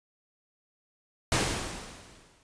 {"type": "noise with exponential decay", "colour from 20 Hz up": "pink", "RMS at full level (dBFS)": -24, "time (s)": [1.32, 2.43], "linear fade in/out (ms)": 1, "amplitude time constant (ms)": 240, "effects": ["resampled to 22050 Hz"]}